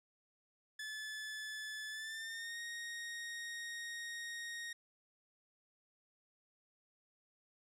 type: tone with pitch glide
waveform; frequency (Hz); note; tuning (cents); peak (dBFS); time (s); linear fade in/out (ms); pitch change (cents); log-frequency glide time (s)
sawtooth; 1732 to 1867.1; A6 to A#6; -28 to +2; -39; 0.79-4.73; 5; +130; 1.9-2.59
effects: low-pass 10000 Hz 12 dB/octave